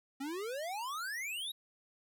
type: exponential sweep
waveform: square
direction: up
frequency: 262.5 to 3890 Hz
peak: -38 dBFS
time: 0.2-1.52 s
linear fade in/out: 10 ms
effects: none